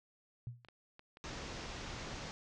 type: tone with exponential decay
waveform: sine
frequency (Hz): 120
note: B2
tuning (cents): -49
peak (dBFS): -37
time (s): 0.47-0.67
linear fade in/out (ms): 0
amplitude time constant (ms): 43
type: clicks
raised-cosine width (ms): 0.3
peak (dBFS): -38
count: 5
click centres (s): 0.648 / 0.686 / 0.994 / 1.171 / 1.342
type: low-pass noise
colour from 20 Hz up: pink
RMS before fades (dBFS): -45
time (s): 1.24-2.31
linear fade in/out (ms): 0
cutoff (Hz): 6800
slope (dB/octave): 48
effects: none